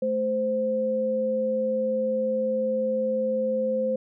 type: tone pair together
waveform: sine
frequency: 218.6 / 520 Hz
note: A3 / C5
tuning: -11 / -11 cents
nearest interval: octave + minor third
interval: 1500 cents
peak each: -30 / -23 dBFS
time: 0.02-3.96 s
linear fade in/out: 5 ms
effects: none